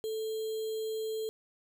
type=tone with sample-and-hold; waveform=sine; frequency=439.2 Hz; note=A4; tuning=3 cents flat; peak=-32 dBFS; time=0.04-1.29 s; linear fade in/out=0 ms; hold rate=3675 Hz; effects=none